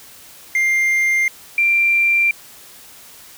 triangle / sine tone pair in turn, 2100 / 2366 Hz, C7 / D7, +6 / +12 cents, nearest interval major second, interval 206 cents, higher second, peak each -12 dBFS, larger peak neither, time 0.55-1.28 / 1.58-2.31 s, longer neither, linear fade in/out 2 ms, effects white hiss -42 dBFS RMS until 3.37 s

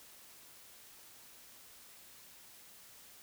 silence, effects white hiss -57 dBFS RMS until 3.22 s

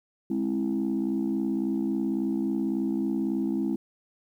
sine chord, Ab augmented, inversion none, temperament equal with one note detuned, 207.7 / 266 / 329.6 Hz, Ab3 / C4 / E4, 0 / +29 / 0 cents, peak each -28 dBFS, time 0.3-3.76 s, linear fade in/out 5 ms, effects tanh soft clip ceiling -19 dBFS + 10-bit

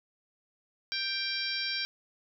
harmonic tone with a mistuned harmonic, 785 Hz, G5, 2 cents sharp, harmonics 2 / 3 / 4 / 5 / 6 / 7, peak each -38 / -37 / -39 / -38 / -36 / -38 dBFS, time 0.92-1.85 s, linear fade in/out 0 ms, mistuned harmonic 4, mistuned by +31 cents, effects none

